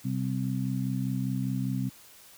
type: harmonic tone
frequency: 65 Hz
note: C2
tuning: 11 cents flat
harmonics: 2 / 3 / 4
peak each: -30 / -32 / -33 dBFS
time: 0.04-1.9 s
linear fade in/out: 20 ms
effects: white hiss -53 dBFS RMS until 2.37 s